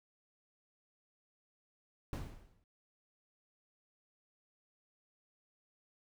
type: noise with exponential decay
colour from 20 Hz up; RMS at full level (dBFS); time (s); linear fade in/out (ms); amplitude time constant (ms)
brown; -36; 2.13-2.64; 1; 110
effects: none